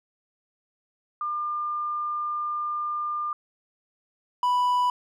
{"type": "tone pair in turn", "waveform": ["sine", "triangle"], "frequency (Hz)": [1200, 987.9], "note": ["D6", "B5"], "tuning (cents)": [37, 0], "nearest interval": "minor third", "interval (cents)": 337, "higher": "first", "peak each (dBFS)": [-26, -18], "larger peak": "second", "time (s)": [[1.21, 3.33], [4.43, 4.9]], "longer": "first", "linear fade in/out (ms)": 2, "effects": []}